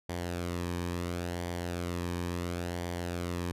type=tone with flanger; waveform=sawtooth; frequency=87.3 Hz; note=F2; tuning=in tune; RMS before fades=-35 dBFS; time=0.09-3.52 s; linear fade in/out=5 ms; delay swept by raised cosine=0.75 to 1.47 ms; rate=0.72 Hz; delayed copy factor=-0.5; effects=resampled to 32000 Hz

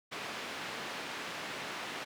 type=band-pass noise; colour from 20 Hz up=white; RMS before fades=-41 dBFS; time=0.11-2.05 s; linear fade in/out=20 ms; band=160 to 2700 Hz; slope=12 dB/octave; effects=none

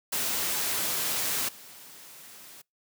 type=noise with level steps; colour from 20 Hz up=white; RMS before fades=-29 / -48 dBFS; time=0.12-2.62 s; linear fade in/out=10 ms; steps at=1.48 s; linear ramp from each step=10 ms; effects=noise-tail reverb RT60 0.2 s tail -26 dB re dry + high-pass 100 Hz 12 dB/octave

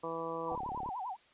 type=harmonic tone; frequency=164.81 Hz; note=E3; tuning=in tune; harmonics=1 / 2 / 3 / 4 / 5 / 6 / 7; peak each=-49 / -44 / -39 / -46 / -48 / -42 / -43 dBFS; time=0.03-0.56 s; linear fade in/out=10 ms
type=tone with vibrato; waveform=sine; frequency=864 Hz; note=A5; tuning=32 cents flat; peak=-36 dBFS; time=0.45-1.17 s; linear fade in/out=50 ms; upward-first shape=sine; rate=10 Hz; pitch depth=270 cents each way
type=click train; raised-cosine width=2 ms; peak=-32 dBFS; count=14; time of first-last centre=0.52-0.889 s; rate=35.2 Hz
effects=white hiss -64 dBFS RMS until 1.33 s + resampled to 8000 Hz

